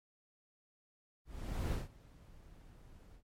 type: noise with ADSR envelope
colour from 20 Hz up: brown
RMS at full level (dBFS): -34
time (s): 1.25-3.23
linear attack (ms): 470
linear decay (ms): 160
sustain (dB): -23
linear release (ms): 77
effects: MP3 64 kbps